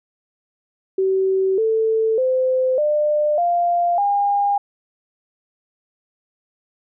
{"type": "tone with pitch steps", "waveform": "sine", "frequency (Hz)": [381.7, 443.6, 515.4, 599, 696, 808.8], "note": ["G4", "A4", "C5", "D5", "F5", "G#5"], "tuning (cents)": [-46, 14, -26, 34, -6, -46], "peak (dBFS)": -15, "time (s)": [0.98, 4.58], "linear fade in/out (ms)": 5, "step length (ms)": 600, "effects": []}